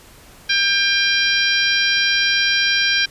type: harmonic tone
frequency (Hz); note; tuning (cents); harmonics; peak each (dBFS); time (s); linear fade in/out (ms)
797; G5; +28; 2 / 3 / 4 / 5 / 6 / 7; -19 / -21 / -22 / -23 / -24 / -24; 0.49-3.06; 10
effects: pink hiss -45 dBFS RMS until 3.1 s + resampled to 32000 Hz